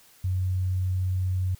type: tone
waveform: sine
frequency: 92.5 Hz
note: F#2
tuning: in tune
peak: -23 dBFS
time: 0.24-1.55 s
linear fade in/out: 5 ms
effects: white hiss -56 dBFS RMS until 1.59 s